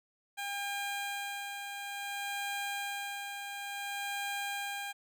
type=tone with tremolo; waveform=15% pulse; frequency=804 Hz; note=G5; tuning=44 cents sharp; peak=-28 dBFS; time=0.37-4.93 s; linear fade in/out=20 ms; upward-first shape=sine; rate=0.57 Hz; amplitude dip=45%; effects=none